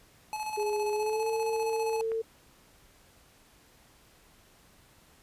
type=tone with tremolo; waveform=square; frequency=858 Hz; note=A5; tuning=44 cents flat; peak=-32 dBFS; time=0.33-2.01 s; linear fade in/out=0 ms; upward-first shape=square; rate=15 Hz; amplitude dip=45%
type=tone with pitch glide; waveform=sine; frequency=416.7 to 449.2 Hz; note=G#4 to A4; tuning=+6 to +36 cents; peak=-28 dBFS; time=0.57-2.22 s; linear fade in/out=10 ms; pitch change=+130 cents; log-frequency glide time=0.92-1.28 s
type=click; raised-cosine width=0.5 ms; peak=-29 dBFS; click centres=2.118 s
effects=pink hiss -60 dBFS RMS until 5.22 s + resampled to 32000 Hz